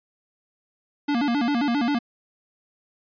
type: tone with vibrato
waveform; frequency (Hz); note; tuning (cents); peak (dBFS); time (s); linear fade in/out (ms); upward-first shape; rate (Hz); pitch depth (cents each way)
square; 261.3; C4; -2; -21; 1.08-1.99; 10; square; 7.5; 180
effects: resampled to 11025 Hz